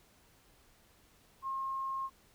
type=tone; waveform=sine; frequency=1072 Hz; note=C6; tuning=42 cents sharp; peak=-34 dBFS; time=1.42-2.1 s; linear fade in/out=50 ms; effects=pink hiss -65 dBFS RMS until 2.34 s

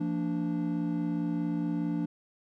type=tone cluster; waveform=triangle; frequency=170.8 / 228 / 292.8 Hz; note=F3 / A#3 / D4; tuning=-38 / -38 / -5 cents; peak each=-30 / -34 / -29 dBFS; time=0-2.06 s; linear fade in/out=10 ms; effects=none

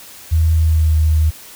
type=tone with pitch glide; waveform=sine; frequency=80.5 to 78.16 Hz; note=E2 to D#2; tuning=-41 to +8 cents; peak=-10 dBFS; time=0.31-1.31 s; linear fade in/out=20 ms; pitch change=-51 cents; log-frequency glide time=0.55-0.94 s; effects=white hiss -38 dBFS RMS until 1.55 s

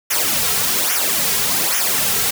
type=noise with flanger; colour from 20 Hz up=white; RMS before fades=-18 dBFS; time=0.1-2.31 s; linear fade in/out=10 ms; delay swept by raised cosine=0.23 to 3.43 ms; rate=1.2 Hz; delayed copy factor=-0.75; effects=none

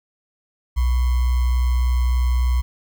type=tone with sample-and-hold; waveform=sine; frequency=61.74 Hz; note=B1; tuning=in tune; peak=-15 dBFS; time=0.76-2.62 s; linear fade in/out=20 ms; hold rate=1050 Hz; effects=none

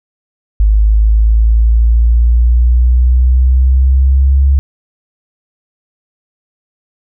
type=exponential sweep; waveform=sine; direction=up; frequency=51.91 to 69 Hz; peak=-5 dBFS; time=0.6-4.59 s; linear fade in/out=0 ms; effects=none

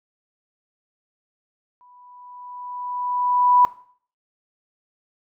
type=tone with exponential growth; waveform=sine; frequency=987 Hz; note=B5; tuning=1 cent flat; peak=-10 dBFS; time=1.81-3.65 s; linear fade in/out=0 ms; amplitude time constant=400 ms; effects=noise-tail reverb RT60 0.5 s tail -17 dB re dry

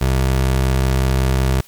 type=tone; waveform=25% pulse; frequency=65.41 Hz; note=C2; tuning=in tune; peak=-10 dBFS; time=0.01-1.61 s; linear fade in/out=5 ms; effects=white hiss -46 dBFS RMS until 1.67 s + MP3 96 kbps

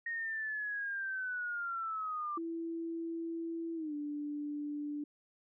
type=linear sweep; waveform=sine; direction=down; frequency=1866 to 1174.7 Hz; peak=-35 dBFS; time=0.06-2.38 s; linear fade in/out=5 ms
type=tone with pitch glide; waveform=sine; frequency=331.6 to 293.7 Hz; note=E4 to D4; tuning=+10 to 0 cents; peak=-36 dBFS; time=2.37-5.04 s; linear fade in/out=5 ms; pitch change=-210 cents; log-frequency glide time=3.75-3.94 s
effects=none

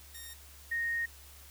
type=tone pair in turn; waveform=5% pulse / sine; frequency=1849 / 1858 Hz; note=A#6 / A#6; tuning=-15 / -6 cents; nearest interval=unison; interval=9 cents; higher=second; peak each=-34 / -30 dBFS; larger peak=second; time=0.14-0.34 / 0.71-1.06 s; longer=second; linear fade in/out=10 ms; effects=added 70 Hz sine -54 dBFS peak until 1.5 s + white hiss -55 dBFS RMS until 1.5 s

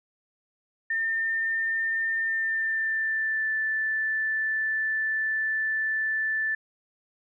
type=tone with pitch glide; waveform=sine; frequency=1806 to 1758.6 Hz; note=A6 to A6; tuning=+45 to -1 cents; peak=-24 dBFS; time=0.9-6.55 s; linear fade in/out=5 ms; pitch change=-46 cents; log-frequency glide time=2.22-3.5 s; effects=none

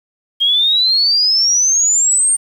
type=exponential sweep; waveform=sine; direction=up; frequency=3209 to 8870 Hz; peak=-10 dBFS; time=0.4-2.37 s; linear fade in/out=20 ms; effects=7-bit

